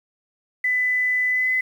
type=tone with pitch glide; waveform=sine; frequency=2000 to 2022 Hz; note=B6 to B6; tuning=+21 to +40 cents; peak=-18 dBFS; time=0.64-1.61 s; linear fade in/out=5 ms; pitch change=+19 cents; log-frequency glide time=1.29-1.5 s; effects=8-bit